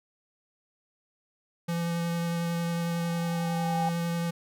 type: tone with vibrato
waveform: square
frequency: 169.6 Hz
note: E3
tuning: 50 cents sharp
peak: -28 dBFS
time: 1.68-4.31 s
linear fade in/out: 10 ms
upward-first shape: sine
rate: 11 Hz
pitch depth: 10 cents each way
type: tone with exponential growth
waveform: sine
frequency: 805 Hz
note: G5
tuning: 46 cents sharp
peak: -25 dBFS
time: 2.41-3.89 s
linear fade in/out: 2 ms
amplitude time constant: 320 ms
effects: none